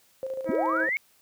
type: tone with tremolo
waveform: sine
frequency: 528 Hz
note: C5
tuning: 16 cents sharp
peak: -28 dBFS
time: 0.23-0.89 s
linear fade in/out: 0 ms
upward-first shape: square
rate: 14 Hz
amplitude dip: 50%
type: harmonic tone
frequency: 322.2 Hz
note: E4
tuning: 39 cents flat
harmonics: 1 / 2 / 3 / 4 / 5 / 6 / 7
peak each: -30 / -36 / -40 / -42 / -44 / -46 / -47 dBFS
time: 0.45-0.89 s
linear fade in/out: 50 ms
type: linear sweep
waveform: sine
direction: up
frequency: 199.8 to 2245 Hz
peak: -24 dBFS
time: 0.49-0.97 s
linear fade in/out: 0 ms
effects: white hiss -62 dBFS RMS until 1.21 s + high-pass 60 Hz 12 dB/octave